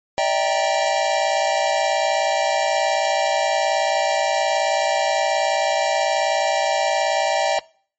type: chord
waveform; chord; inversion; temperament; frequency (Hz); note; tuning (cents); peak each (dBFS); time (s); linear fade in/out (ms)
square; E half-diminished seventh; third; equal with one note detuned; 587.3 / 646.1 / 784 / 932.3; D5 / E5 / G5 / Bb5; 0 / -35 / 0 / 0; -24 / -23 / -22 / -28; 0.18-7.59; 0
effects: noise-tail reverb RT60 0.5 s tail -23 dB re dry + MP3 32 kbps